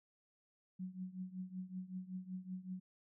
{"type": "tone with tremolo", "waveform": "sine", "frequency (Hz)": 185, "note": "F#3", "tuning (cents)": 0, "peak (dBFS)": -39, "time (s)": [0.79, 2.8], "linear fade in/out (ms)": 10, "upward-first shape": "triangle", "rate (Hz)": 5.3, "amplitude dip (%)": 90, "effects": []}